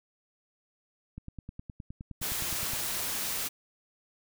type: click train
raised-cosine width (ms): 5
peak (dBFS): -28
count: 16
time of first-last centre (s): 1.18-2.734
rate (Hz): 9.65
type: noise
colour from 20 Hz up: white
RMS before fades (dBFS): -33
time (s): 2.21-3.49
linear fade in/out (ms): 20
effects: none